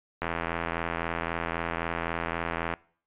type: click train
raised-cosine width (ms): 0.5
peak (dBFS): -14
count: 212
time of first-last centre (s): 0.22-2.738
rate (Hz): 83.8
effects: noise-tail reverb RT60 0.5 s tail -23 dB re dry + resampled to 8000 Hz